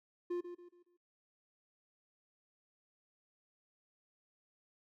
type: tone with echo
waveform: triangle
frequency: 351.6 Hz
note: F4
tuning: 12 cents sharp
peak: -32 dBFS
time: 0.3-0.41 s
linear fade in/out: 10 ms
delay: 140 ms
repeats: 4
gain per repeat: -9 dB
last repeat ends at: 0.97 s
effects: noise-tail reverb RT60 0.4 s tail -18 dB re dry